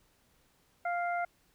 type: harmonic tone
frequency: 698.5 Hz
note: F5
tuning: in tune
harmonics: 1 / 2 / 3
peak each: -31 / -37 / -41 dBFS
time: 0.85-1.25 s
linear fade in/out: 5 ms
effects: pink hiss -69 dBFS RMS until 1.54 s